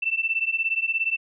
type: beating tone pair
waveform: sine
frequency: 2662 / 2679 Hz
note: E7 / E7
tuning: +16 / +27 cents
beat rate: 17 Hz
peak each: -25 dBFS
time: 0.02-1.17 s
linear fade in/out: 10 ms
effects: none